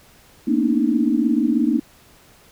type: tone cluster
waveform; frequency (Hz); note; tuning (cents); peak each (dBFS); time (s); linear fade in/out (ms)
sine; 227 / 243.4 / 286 / 312.4; A#3 / B3 / D4 / D#4; -46 / -25 / -46 / +7; -21; 0.47-1.8; 10
effects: pink hiss -51 dBFS RMS until 2.51 s